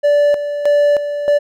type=tone with tremolo; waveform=triangle; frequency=582 Hz; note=D5; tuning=16 cents flat; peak=-7 dBFS; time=0.03-1.39 s; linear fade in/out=20 ms; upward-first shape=square; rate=1.6 Hz; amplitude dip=65%; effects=none